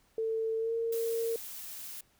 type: tone with pitch glide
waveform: sine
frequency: 446.6 to 458.1 Hz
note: A4 to A#4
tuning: +26 to -30 cents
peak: -29 dBFS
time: 0.18-1.36 s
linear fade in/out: 2 ms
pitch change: +44 cents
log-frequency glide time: 0.58-0.73 s
type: noise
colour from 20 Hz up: blue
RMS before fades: -43 dBFS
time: 0.92-2.01 s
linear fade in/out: 5 ms
effects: pink hiss -68 dBFS RMS until 2.19 s